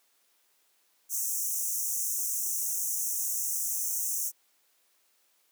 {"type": "high-pass noise", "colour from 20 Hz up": "pink", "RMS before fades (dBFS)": -31, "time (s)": [1.09, 4.32], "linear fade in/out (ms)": 50, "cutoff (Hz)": 5800, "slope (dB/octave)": 96, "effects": ["white hiss -69 dBFS RMS until 5.51 s", "high-pass 300 Hz 12 dB/octave"]}